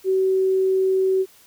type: tone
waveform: sine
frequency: 379.4 Hz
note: F#4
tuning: 43 cents sharp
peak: -16 dBFS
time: 0.04-1.26 s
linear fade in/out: 50 ms
effects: white hiss -52 dBFS RMS until 1.46 s